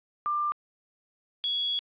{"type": "tone pair in turn", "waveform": "sine", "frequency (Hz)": [1190, 3354], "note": ["D6", "G#7"], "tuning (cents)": [22, 16], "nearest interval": "octave + tritone", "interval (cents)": 1794, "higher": "second", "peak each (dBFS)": -25, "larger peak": "neither", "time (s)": [[0.26, 0.52], [1.44, 1.79]], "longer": "second", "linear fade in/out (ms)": 0, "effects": ["resampled to 8000 Hz", "11-bit"]}